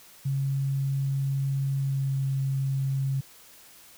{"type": "tone with pitch glide", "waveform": "sine", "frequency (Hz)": [136.9, 135.33], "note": ["C#3", "C#3"], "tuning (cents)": [-21, -41], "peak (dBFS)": -24, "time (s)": [0.25, 3.21], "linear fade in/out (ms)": 10, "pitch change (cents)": -20, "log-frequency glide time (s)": [1.78, 2.25], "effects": ["white hiss -52 dBFS RMS until 3.97 s"]}